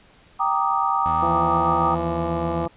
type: chord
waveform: sine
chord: Eb major seventh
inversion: first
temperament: equal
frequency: 784 / 932.3 / 1174.7 / 1244.5 Hz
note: G5 / Bb5 / D6 / Eb6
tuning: 0 / 0 / 0 / 0 cents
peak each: -24 dBFS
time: 0.39-1.96 s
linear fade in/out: 20 ms
type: tone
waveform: 20% pulse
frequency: 80.4 Hz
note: E2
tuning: 43 cents flat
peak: -24 dBFS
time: 1.06-2.66 s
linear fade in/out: 0 ms
type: harmonic tone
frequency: 168.7 Hz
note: E3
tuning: 40 cents sharp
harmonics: 1 / 2 / 3 / 4 / 5 / 6 / 7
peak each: -29 / -28 / -29 / -30 / -31 / -38 / -33 dBFS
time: 1.22-2.68 s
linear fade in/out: 10 ms
effects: pink hiss -53 dBFS RMS until 2.76 s + resampled to 8000 Hz